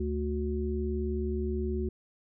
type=harmonic tone; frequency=73.42 Hz; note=D2; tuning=in tune; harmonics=1 / 3 / 5; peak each=-31 / -35 / -33 dBFS; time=0-1.89 s; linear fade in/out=5 ms; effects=none